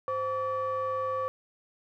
triangle ring-modulated tone, 311.1 Hz, D#4, in tune, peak -23 dBFS, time 0.08-1.28 s, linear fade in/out 0 ms, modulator 832 Hz, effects none

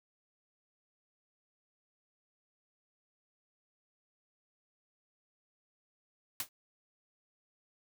white noise with exponential decay, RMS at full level -31 dBFS, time 6.4-6.49 s, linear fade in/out 2 ms, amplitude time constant 19 ms, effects none

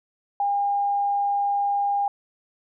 sine tone, 807 Hz, G#5, 50 cents flat, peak -20 dBFS, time 0.4-2.08 s, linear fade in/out 2 ms, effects none

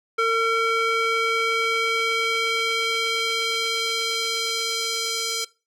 square tone with band-pass filter sweep, 454.2 Hz, A#4, 45 cents flat, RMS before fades -23 dBFS, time 0.18-5.45 s, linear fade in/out 10 ms, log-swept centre 1500 to 5400 Hz, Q 1.3, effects noise-tail reverb RT60 0.3 s tail -20 dB re dry

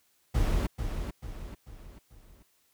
brown noise with echo, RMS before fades -26 dBFS, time 0.34-0.67 s, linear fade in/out 10 ms, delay 440 ms, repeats 4, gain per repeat -7 dB, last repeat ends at 2.43 s, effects white hiss -69 dBFS RMS until 2.73 s

